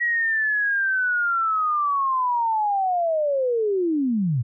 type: linear sweep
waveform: sine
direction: down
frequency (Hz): 1922 to 108.4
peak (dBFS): -19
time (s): 0-4.43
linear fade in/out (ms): 20
effects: none